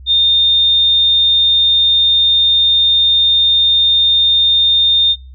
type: tone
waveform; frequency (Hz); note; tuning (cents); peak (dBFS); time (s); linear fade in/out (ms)
sine; 3640; A#7; -42; -8; 0.06-5.16; 50
effects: noise-tail reverb RT60 0.3 s tail -24 dB re dry + added 65 Hz sine -32 dBFS peak until 5.34 s